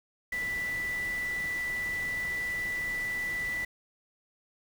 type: tone in noise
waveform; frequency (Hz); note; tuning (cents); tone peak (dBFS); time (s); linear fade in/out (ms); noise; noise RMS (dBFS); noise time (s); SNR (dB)
sine; 1975.5; B6; 0; -30; 0.32-3.65; 5; pink; -44; 0.32-3.65; +11
effects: none